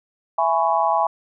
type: chord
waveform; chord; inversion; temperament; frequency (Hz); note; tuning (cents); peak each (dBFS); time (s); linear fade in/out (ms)
sine; C# minor seventh; first; just; 665.2 / 831.5 / 997.9 / 1108.7; E5 / G#5 / B5 / C#6; +16 / +2 / +18 / 0; -22 / -20 / -22 / -24; 0.38-1.07; 5
effects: none